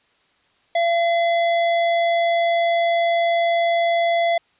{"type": "tone with hard clipping", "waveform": "sine", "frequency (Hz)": 680, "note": "F5", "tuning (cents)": -46, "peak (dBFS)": -18, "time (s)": [0.75, 4.38], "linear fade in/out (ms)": 5, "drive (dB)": 17, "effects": ["white hiss -61 dBFS RMS until 4.59 s", "resampled to 8000 Hz"]}